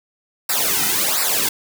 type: noise with flanger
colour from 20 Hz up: white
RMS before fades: -19 dBFS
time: 0.49-1.49 s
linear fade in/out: 5 ms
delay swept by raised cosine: 0.31 to 1.81 ms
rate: 1.4 Hz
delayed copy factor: -0.95
effects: none

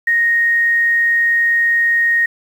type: tone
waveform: sine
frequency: 1864.7 Hz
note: A#6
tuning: in tune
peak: -11 dBFS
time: 0.07-2.26 s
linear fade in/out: 5 ms
effects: 7-bit

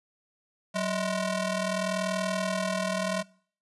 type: ring-modulated tone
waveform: sawtooth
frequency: 415.3 Hz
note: G#4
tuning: in tune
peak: -20 dBFS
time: 0.74-3.23 s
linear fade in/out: 20 ms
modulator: 228 Hz
effects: noise-tail reverb RT60 0.5 s tail -23 dB re dry + resampled to 24000 Hz

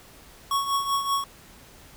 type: tone with tremolo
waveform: square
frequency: 1109 Hz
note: C#6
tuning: in tune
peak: -21 dBFS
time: 0.51-1.24 s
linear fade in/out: 2 ms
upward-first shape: triangle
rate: 5.2 Hz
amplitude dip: 70%
effects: pink hiss -50 dBFS RMS until 1.96 s

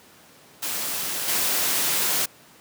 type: noise with level steps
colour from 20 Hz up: white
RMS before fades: -28 / -23 dBFS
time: 0.62-2.26 s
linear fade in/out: 10 ms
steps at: 1.28 s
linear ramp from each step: 2 ms
effects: pink hiss -51 dBFS RMS until 2.6 s + high-pass 150 Hz 12 dB/octave

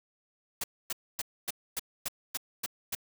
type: noise bursts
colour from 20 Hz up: white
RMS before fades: -33 dBFS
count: 9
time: 0.61-2.951 s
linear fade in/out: 5 ms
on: 29 ms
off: 260 ms
effects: none

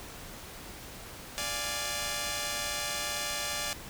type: chord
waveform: 5% pulse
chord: D diminished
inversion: none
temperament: equal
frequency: 587.3 / 698.5 / 830.6 Hz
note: D5 / F5 / Ab5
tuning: 0 / 0 / 0 cents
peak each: -23 / -28 / -25 dBFS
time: 1.38-3.73 s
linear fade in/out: 0 ms
effects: pink hiss -45 dBFS RMS until 3.89 s

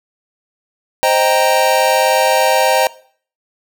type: chord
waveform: square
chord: C minor seventh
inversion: none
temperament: equal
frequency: 523.3 / 622.3 / 784 / 932.3 Hz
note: C5 / Eb5 / G5 / Bb5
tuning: 0 / 0 / 0 / 0 cents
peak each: -17 dBFS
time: 1.03-2.87 s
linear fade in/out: 0 ms
effects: noise-tail reverb RT60 0.5 s tail -20 dB re dry

